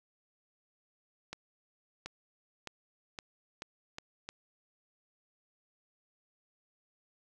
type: accelerating click train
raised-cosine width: 0.2 ms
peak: -23 dBFS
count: 7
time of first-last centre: 1.33-4.29 s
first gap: 730 ms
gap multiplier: 0.84
effects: none